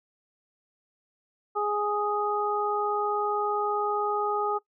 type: harmonic tone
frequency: 415.3 Hz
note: G#4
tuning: in tune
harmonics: 1 / 2 / 3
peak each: -29 / -29 / -29 dBFS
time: 1.55-4.59 s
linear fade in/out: 20 ms
effects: noise-tail reverb RT60 0.1 s tail -20 dB re dry